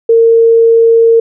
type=tone; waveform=sine; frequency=457.8 Hz; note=A#4; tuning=31 cents flat; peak=-3 dBFS; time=0.09-1.2 s; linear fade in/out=5 ms; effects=none